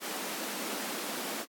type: high-pass noise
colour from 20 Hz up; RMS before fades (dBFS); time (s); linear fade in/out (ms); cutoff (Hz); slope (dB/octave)
pink; -37; 0-1.46; 50; 200; 48
effects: AAC 64 kbps